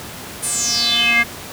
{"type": "tone with band-pass filter sweep", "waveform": "square", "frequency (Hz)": 235, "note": "A#3", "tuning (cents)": 14, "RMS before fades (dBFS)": -17, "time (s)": [0.42, 1.24], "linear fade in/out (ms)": 20, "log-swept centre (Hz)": [10000, 1900], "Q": 6.9, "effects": ["pink hiss -32 dBFS RMS until 1.52 s", "high-pass 80 Hz 12 dB/octave"]}